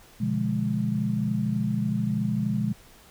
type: chord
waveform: sine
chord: B diminished seventh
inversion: none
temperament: equal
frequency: 123.47 / 146.83 / 174.61 / 207.7 Hz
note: B2 / D3 / F3 / Ab3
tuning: 0 / 0 / 0 / 0 cents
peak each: -29 / -32 / -31 / -26 dBFS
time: 0.2-2.73 s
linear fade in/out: 10 ms
effects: pink hiss -53 dBFS RMS until 3.1 s